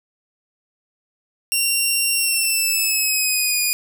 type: tone with pitch glide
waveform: 10% pulse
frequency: 2756 to 2455 Hz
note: F7 to D#7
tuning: -24 to -24 cents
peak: -9 dBFS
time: 1.52-3.73 s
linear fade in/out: 0 ms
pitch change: -200 cents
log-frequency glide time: 2.13-3.6 s
effects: none